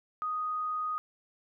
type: tone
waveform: sine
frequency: 1244.5 Hz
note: D#6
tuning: in tune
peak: -30 dBFS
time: 0.22-0.98 s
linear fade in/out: 0 ms
effects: none